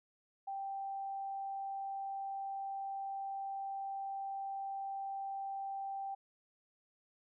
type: tone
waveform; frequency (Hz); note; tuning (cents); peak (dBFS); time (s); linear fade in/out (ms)
sine; 784; G5; 0; -38; 0.47-6.15; 10
effects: none